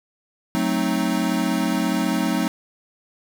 square chord, F# diminished seventh, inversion none, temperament equal, 185 / 220 / 261.6 / 311.1 Hz, F#3 / A3 / C4 / Eb4, 0 / 0 / 0 / 0 cents, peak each -26 dBFS, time 0.55-2.48 s, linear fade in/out 0 ms, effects none

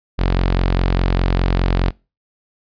sawtooth tone, 44.91 Hz, F1, 49 cents sharp, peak -10 dBFS, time 0.18-1.91 s, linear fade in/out 20 ms, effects noise-tail reverb RT60 0.3 s tail -26 dB re dry + resampled to 11025 Hz

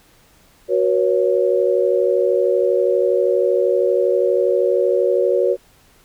sine chord, F# suspended fourth, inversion none, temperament equal with one note detuned, 370 / 481.8 / 554.4 Hz, F#4 / B4 / C#5, 0 / -43 / 0 cents, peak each -18 dBFS, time 0.68-5.57 s, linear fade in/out 50 ms, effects pink hiss -53 dBFS RMS until 6.04 s

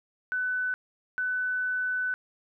sine tone bursts at uneven times, 1500 Hz, F#6, 23 cents sharp, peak -26 dBFS, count 2, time 0.32-0.74 / 1.18-2.14 s, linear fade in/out 0 ms, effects none

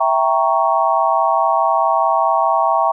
sine chord, E diminished seventh, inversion none, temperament equal, 659.3 / 784 / 932.3 / 1108.7 Hz, E5 / G5 / Bb5 / Db6, 0 / 0 / 0 / 0 cents, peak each -18 dBFS, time 0-2.92 s, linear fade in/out 10 ms, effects none

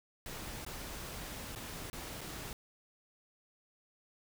pink noise with dropouts, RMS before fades -44 dBFS, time 0.26-2.53 s, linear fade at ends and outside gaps 1 ms, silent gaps 0.649-0.664 / 1.551-1.559 / 1.9-1.93 / 2.209-2.213 s, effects none

